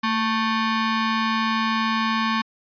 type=ring-modulated tone; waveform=sawtooth; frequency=663 Hz; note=E5; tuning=10 cents sharp; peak=-13 dBFS; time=0.03-2.42 s; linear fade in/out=10 ms; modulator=438 Hz; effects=resampled to 11025 Hz